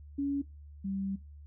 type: tone pair in turn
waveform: sine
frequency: 280.9 / 194.64 Hz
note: C#4 / G3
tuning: +23 / -12 cents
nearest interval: tritone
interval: 635 cents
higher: first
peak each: -28 / -32 dBFS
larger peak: first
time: 0.18-0.42 / 0.84-1.16 s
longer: second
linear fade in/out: 10 ms
effects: noise-tail reverb RT60 0.2 s tail -17 dB re dry + added 73 Hz sine -47 dBFS peak until 1.46 s

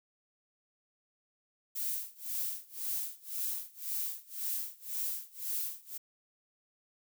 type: noise with tremolo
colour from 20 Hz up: violet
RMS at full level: -34 dBFS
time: 1.75-5.98 s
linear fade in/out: 10 ms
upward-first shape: sine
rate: 1.9 Hz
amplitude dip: 95%
effects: none

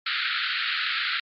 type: band-pass noise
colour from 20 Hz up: pink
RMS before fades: -27 dBFS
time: 0.06-1.2 s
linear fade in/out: 5 ms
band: 1300 to 4500 Hz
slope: 96 dB/octave
effects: MP3 48 kbps

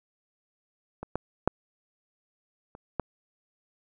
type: clicks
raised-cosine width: 1 ms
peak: -22 / -14 / -7 / -30 / -13 dBFS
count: 5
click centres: 1.03 / 1.156 / 1.476 / 2.751 / 2.997 s
effects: none

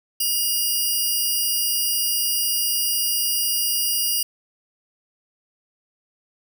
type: tone pair together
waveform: 10% pulse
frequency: 2854 / 4846 Hz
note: F7 / D#8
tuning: +37 / -47 cents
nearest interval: major sixth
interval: 916 cents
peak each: -15 dBFS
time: 0.2-4.23 s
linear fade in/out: 5 ms
effects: none

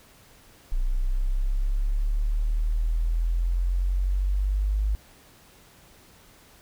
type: exponential sweep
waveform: sine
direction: up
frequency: 30.56 to 51.91 Hz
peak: -21 dBFS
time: 0.72-4.95 s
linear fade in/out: 0 ms
effects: pink hiss -54 dBFS RMS until 6.61 s

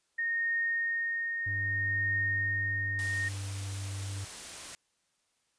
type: tone with tremolo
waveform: sine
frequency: 1848 Hz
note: A#6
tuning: 16 cents flat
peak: -27 dBFS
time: 0.18-3.29 s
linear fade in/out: 10 ms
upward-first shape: triangle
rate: 0.63 Hz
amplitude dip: 40%
type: tone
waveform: triangle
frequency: 98 Hz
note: G2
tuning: in tune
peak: -33 dBFS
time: 1.46-4.25 s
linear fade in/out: 10 ms
type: noise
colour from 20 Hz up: white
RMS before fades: -43 dBFS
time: 2.99-4.75 s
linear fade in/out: 0 ms
effects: white hiss -75 dBFS RMS until 5.58 s + resampled to 22050 Hz

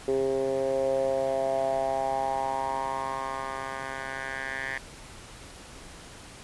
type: tone with band-pass filter sweep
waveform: 10% pulse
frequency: 134 Hz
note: C3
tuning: 42 cents sharp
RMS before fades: -29 dBFS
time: 0.08-4.78 s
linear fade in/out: 2 ms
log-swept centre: 410 to 1800 Hz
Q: 4.9
effects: pink hiss -46 dBFS RMS until 6.43 s + resampled to 24000 Hz

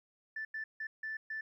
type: tone bursts at uneven times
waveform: sine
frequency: 1760 Hz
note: A6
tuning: in tune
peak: -36 dBFS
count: 5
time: 0.36-0.45 / 0.54-0.64 / 0.8-0.87 / 1.03-1.17 / 1.3-1.41 s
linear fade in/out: 5 ms
effects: tanh soft clip ceiling -32 dBFS + 13-bit

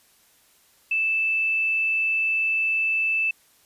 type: tone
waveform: sine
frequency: 2637 Hz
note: E7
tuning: in tune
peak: -20 dBFS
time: 0.91-3.31 s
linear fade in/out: 5 ms
effects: white hiss -59 dBFS RMS until 3.65 s + resampled to 32000 Hz

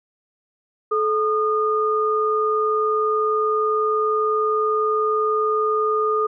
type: tone pair together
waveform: sine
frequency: 432 / 1221.9 Hz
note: A4 / D#6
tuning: -32 / -32 cents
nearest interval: octave + tritone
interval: 1800 cents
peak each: -20 dBFS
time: 0.91-6.27 s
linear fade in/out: 10 ms
effects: none

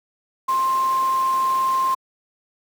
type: tone in noise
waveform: sine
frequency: 1054 Hz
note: C6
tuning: 12 cents sharp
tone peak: -17 dBFS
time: 0.48-1.95 s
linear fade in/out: 10 ms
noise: pink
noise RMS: -35 dBFS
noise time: 0.48-1.95 s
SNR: +15 dB
effects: high-pass 300 Hz 12 dB/octave

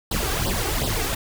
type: noise with flanger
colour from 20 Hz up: pink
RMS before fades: -24 dBFS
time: 0.11-1.15 s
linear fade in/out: 5 ms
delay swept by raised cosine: 0.22 to 2.62 ms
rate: 2.7 Hz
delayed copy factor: +0.85
effects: none

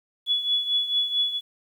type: tone with tremolo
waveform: sine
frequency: 3404 Hz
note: G#7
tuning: 42 cents sharp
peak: -18 dBFS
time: 0.26-1.41 s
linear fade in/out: 50 ms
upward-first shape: triangle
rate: 4.5 Hz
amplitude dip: 75%
effects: 9-bit

